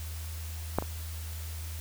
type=clicks; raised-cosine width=1 ms; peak=-11 / -21 dBFS; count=2; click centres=0.786 / 0.824 s; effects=added 80 Hz sine -36 dBFS peak until 1.8 s + white hiss -46 dBFS RMS until 1.8 s